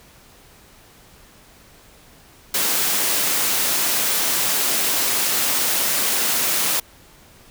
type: high-pass noise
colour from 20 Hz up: white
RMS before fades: -20 dBFS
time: 2.54-6.8 s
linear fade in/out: 5 ms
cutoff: 170 Hz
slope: 12 dB/octave
effects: pink hiss -49 dBFS RMS until 7.5 s